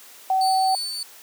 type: tone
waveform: sine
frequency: 760 Hz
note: F#5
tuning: 46 cents sharp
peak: -17 dBFS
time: 0.3-0.75 s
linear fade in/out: 2 ms
type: tone with tremolo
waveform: 35% pulse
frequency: 4498 Hz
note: C#8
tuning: 24 cents sharp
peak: -24 dBFS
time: 0.41-1.03 s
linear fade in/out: 2 ms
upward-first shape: sine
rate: 3.3 Hz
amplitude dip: 30%
effects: white hiss -46 dBFS RMS until 1.22 s + high-pass 300 Hz 12 dB/octave